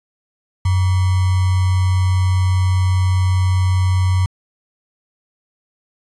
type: tone with sample-and-hold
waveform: sine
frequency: 92.5 Hz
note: F#2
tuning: in tune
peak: -12 dBFS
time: 0.65-4.26 s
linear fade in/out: 5 ms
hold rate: 1050 Hz
effects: resampled to 24000 Hz